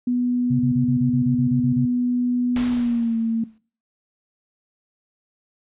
sine tone with pitch glide, 246 to 226.9 Hz, B3 to A#3, -7 to -47 cents, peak -18 dBFS, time 0.07-3.44 s, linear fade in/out 5 ms, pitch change -140 cents, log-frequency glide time 2.7-3.17 s
sine tone bursts, 133.2 Hz, C3, 31 cents sharp, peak -19 dBFS, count 11, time 0.5-1.857 s, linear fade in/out 10 ms, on 97 ms, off 29 ms
pink noise with exponential decay, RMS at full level -30 dBFS, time 2.56-3.58 s, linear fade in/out 2 ms, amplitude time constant 220 ms
effects noise-tail reverb RT60 0.4 s tail -20 dB re dry + resampled to 8000 Hz

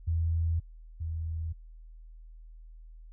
sine tone pair in turn, 82.6 / 81.04 Hz, E2 / E2, +4 / -29 cents, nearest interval unison, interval 33 cents, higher first, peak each -25 / -31 dBFS, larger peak first, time 0.07-0.6 / 1-1.53 s, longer neither, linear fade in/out 10 ms, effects added 40 Hz sine -46 dBFS peak until 3.12 s

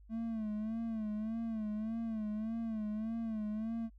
triangle tone with vibrato, 220 Hz, A3, in tune, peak -33 dBFS, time 0.09-3.9 s, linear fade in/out 50 ms, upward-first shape sine, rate 1.7 Hz, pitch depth 74 cents each way, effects added 50 Hz sine -55 dBFS peak until 3.98 s

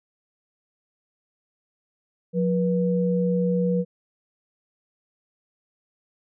sine tone pair together, 178.7 / 484.7 Hz, F3 / B4, +40 / -32 cents, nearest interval octave + perfect fourth, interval 1728 cents, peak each -21 / -24 dBFS, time 2.33-3.85 s, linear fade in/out 50 ms, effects none

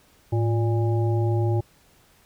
harmonic tone with a mistuned harmonic, 117 Hz, A#2, 7 cents sharp, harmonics 1 / 3 / 5 / 7, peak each -20 / -27 / -35 / -34 dBFS, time 0.32-1.61 s, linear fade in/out 10 ms, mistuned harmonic 1, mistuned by -120 cents, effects pink hiss -58 dBFS RMS until 2.25 s

